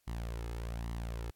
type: tone with flanger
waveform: sawtooth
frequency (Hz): 57.5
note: A#1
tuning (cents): -23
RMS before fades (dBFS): -39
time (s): 0.07-1.31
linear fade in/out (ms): 10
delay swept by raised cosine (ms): 0.98 to 2.38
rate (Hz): 1.2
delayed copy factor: +0.55
effects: white hiss -75 dBFS RMS until 1.35 s + AAC 64 kbps